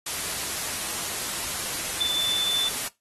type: tone in noise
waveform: sine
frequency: 3520 Hz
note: A7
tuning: in tune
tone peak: -22 dBFS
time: 2-2.69 s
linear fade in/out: 5 ms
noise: white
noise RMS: -30 dBFS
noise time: 0.06-2.88 s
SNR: +5 dB
effects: noise-tail reverb RT60 0.2 s tail -19 dB re dry + AAC 32 kbps